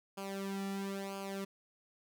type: tone with flanger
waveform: sawtooth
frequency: 196 Hz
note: G3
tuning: in tune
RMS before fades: -40 dBFS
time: 0.17-1.45 s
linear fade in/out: 10 ms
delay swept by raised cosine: 0.52 to 1.92 ms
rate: 1 Hz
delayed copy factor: -0.8
effects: none